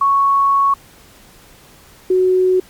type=tone pair in turn; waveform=sine; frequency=1108.7 / 370 Hz; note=C#6 / F#4; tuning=0 / 0 cents; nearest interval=octave + perfect fifth; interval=1900 cents; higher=first; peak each=-10 dBFS; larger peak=neither; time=0.01-0.74 / 2.1-2.6 s; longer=first; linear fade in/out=5 ms; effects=pink hiss -45 dBFS RMS until 2.69 s + MP3 96 kbps